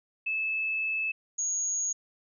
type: tone pair in turn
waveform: sine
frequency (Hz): 2612 / 6653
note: E7 / G#8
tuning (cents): -17 / +2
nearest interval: octave + major third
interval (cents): 1619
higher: second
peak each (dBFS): -27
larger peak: neither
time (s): 0.26-1.12 / 1.38-1.93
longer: first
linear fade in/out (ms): 10
effects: none